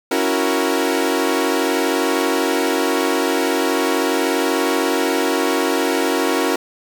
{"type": "chord", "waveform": "sawtooth", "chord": "F# dominant seventh", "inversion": "second", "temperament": "equal", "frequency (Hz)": [277.2, 329.6, 370, 466.2], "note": ["C#4", "E4", "F#4", "A#4"], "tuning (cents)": [0, 0, 0, 0], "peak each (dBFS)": -18, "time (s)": [0.11, 6.56], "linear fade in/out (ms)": 5, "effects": ["8-bit"]}